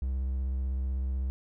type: tone with vibrato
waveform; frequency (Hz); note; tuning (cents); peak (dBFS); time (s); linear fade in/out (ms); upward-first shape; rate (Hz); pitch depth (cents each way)
triangle; 65.41; C2; 0; -26; 0.02-1.3; 0; sine; 16; 33
effects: none